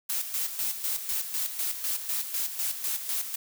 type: noise with tremolo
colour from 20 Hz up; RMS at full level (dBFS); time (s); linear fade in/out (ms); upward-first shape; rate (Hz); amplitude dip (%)
blue; -29; 0.09-3.36; 10; square; 4; 60
effects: none